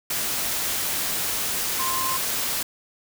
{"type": "tone in noise", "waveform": "sine", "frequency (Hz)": 1048, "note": "C6", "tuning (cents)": 2, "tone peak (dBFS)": -26, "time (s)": [1.79, 2.17], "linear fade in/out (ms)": 5, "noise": "white", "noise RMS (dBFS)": -26, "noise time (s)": [0.1, 2.63], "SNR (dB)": -3, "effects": []}